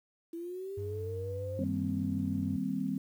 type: linear sweep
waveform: sine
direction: up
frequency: 329.6 to 538 Hz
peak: -37 dBFS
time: 0.33-1.64 s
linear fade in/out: 5 ms
type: tone with vibrato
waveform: triangle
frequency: 96.2 Hz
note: G2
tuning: 32 cents flat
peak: -35 dBFS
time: 0.77-2.57 s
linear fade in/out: 10 ms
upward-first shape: square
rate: 6.5 Hz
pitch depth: 26 cents each way
type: chord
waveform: sine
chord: C minor seventh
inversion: first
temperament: just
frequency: 156.98 / 196.22 / 235.5 / 261.6 Hz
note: Eb3 / G3 / Bb3 / C4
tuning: +16 / +2 / +18 / 0 cents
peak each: -40 / -34 / -40 / -34 dBFS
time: 1.59-2.98 s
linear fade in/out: 2 ms
effects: 10-bit